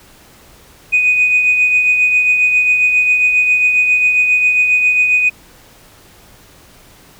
sine tone with tremolo, 2489 Hz, D#7, in tune, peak -6 dBFS, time 0.92-5.3 s, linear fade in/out 20 ms, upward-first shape triangle, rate 7.4 Hz, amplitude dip 50%, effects tanh soft clip ceiling -4 dBFS + pink hiss -44 dBFS RMS until 7.19 s

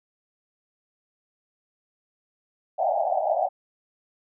white band-pass noise, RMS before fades -24 dBFS, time 2.78-3.49 s, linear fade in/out 20 ms, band 600 to 800 Hz, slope 96 dB/octave, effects none

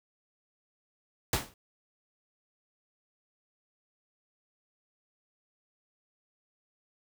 pink noise with exponential decay, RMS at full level -24 dBFS, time 1.33-1.54 s, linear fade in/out 2 ms, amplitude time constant 44 ms, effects none

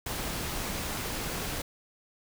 pink noise, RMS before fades -34 dBFS, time 0.06-1.62 s, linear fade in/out 5 ms, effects none

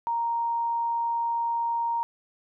sine tone, 932.3 Hz, A#5, in tune, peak -24 dBFS, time 0.07-2.03 s, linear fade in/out 0 ms, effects none

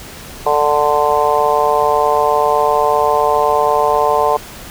harmonic tone, 147.9 Hz, D3, 13 cents sharp, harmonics 3 / 4 / 5 / 6 / 7, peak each -17 / -17 / -17 / -17 / -17 dBFS, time 0.46-4.37 s, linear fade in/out 5 ms, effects pink hiss -33 dBFS RMS until 4.7 s

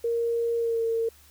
sine tone with pitch glide, 466.2 to 455.8 Hz, A#4 to A#4, 0 to -39 cents, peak -23 dBFS, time 0.04-1.09 s, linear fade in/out 5 ms, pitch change -39 cents, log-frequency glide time 0.57-0.82 s, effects added 73 Hz sine -57 dBFS peak until 1.3 s + white hiss -56 dBFS RMS until 1.3 s

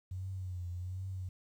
sine tone with vibrato, 91.5 Hz, F#2, 19 cents flat, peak -37 dBFS, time 0.11-1.29 s, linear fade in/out 5 ms, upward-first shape triangle, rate 1.3 Hz, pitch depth 76 cents each way, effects 11-bit

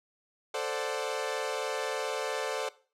sawtooth chord, D dominant seventh, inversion second, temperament equal, 440 / 523.3 / 587.3 / 740 Hz, A4 / C5 / D5 / F#5, 0 / 0 / 0 / 0 cents, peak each -31 / -32 / -33 / -36 dBFS, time 0.54-2.69 s, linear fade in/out 5 ms, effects noise-tail reverb RT60 0.4 s tail -19 dB re dry + low-pass 9000 Hz 12 dB/octave

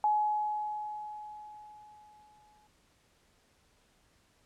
sine tone with exponential decay, 845 Hz, G#5, 30 cents sharp, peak -23 dBFS, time 0.04-2.67 s, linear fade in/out 1 ms, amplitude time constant 570 ms, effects pink hiss -68 dBFS RMS until 4.45 s + low-pass 10000 Hz 12 dB/octave

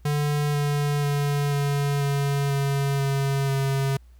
square tone with pitch steps, 146.83 / 145.31 / 143.81 / 142.32 / 140.85 / 139.39 / 137.95 / 136.52 Hz, D3 / D3 / D3 / C#3 / C#3 / C#3 / C#3 / C#3, 0 / -18 / -36 / +46 / +28 / +10 / -8 / -26 cents, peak -22 dBFS, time 0.05-3.97 s, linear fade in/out 5 ms, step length 490 ms, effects added 60 Hz sine -47 dBFS peak until 4.19 s + pink hiss -66 dBFS RMS until 4.19 s

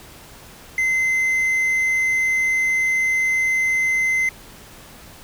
triangle tone, 2062 Hz, C7, 26 cents flat, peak -15 dBFS, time 0.78-4.29 s, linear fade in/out 2 ms, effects pink hiss -43 dBFS RMS until 5.23 s

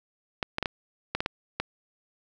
clicks, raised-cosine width 0.3 ms, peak -11 dBFS, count 8, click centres 0.428 / 0.584 / 0.627 / 0.658 / 1.15 / 1.205 / 1.261 / 1.6 s, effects none

